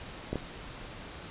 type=clicks; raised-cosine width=2 ms; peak=-18 dBFS; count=2; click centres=0.33 / 0.357 s; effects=pink hiss -44 dBFS RMS until 1.3 s + resampled to 8000 Hz